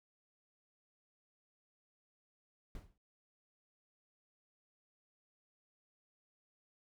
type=noise with exponential decay; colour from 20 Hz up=brown; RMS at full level=-43 dBFS; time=2.75-2.98 s; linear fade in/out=2 ms; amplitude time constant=49 ms; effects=none